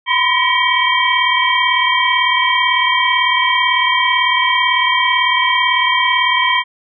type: tone cluster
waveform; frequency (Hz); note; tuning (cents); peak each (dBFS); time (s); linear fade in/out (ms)
sine; 989 / 1027 / 1911 / 2265 / 3168; B5 / C6 / A#6 / C#7 / G7; +2 / -33 / +43 / +37 / +18; -18; 0.06-6.64; 50
effects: none